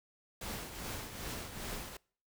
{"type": "noise with tremolo", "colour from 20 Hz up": "pink", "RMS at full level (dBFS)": -40, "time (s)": [0.41, 1.97], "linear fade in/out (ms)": 5, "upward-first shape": "triangle", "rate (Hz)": 2.5, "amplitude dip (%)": 60, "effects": ["noise-tail reverb RT60 0.5 s tail -26 dB re dry"]}